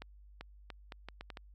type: accelerating click train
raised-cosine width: 0.3 ms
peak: -28 dBFS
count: 8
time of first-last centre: 0.02-1.372 s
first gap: 390 ms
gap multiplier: 0.75
effects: added 50 Hz sine -54 dBFS peak until 1.54 s